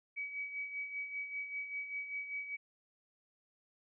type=tone with tremolo; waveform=sine; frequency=2274 Hz; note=C#7; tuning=44 cents sharp; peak=-36 dBFS; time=0.16-2.57 s; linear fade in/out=20 ms; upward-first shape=sine; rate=5.1 Hz; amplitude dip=60%; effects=none